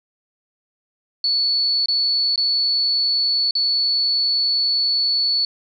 sine tone with dropouts, 4435 Hz, C#8, in tune, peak -16 dBFS, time 1.24-5.45 s, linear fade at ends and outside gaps 2 ms, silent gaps 1.859-1.884 / 2.359-2.377 / 3.51-3.552 s, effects none

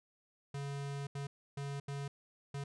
square tone bursts at uneven times, 140.6 Hz, C#3, 25 cents sharp, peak -39 dBFS, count 5, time 0.54-1.07 / 1.15-1.27 / 1.57-1.8 / 1.88-2.08 / 2.54-2.64 s, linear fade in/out 5 ms, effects resampled to 22050 Hz

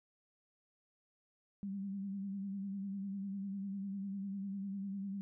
sine tone with vibrato, 196.8 Hz, G3, 7 cents sharp, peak -38 dBFS, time 1.63-5.21 s, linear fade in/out 0 ms, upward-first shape sine, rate 10 Hz, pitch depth 47 cents each way, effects none

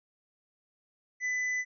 triangle tone with hard clipping, 2000 Hz, B6, 21 cents sharp, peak -30 dBFS, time 1.2-1.65 s, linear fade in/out 50 ms, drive 9 dB, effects resampled to 16000 Hz

